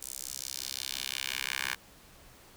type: tone with high-pass filter sweep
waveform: 10% pulse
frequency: 65.7 Hz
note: C2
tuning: 8 cents sharp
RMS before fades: -37 dBFS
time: 0.01-1.75 s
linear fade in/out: 10 ms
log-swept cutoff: 8300 to 1700 Hz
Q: 1.5
effects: pink hiss -56 dBFS RMS until 2.56 s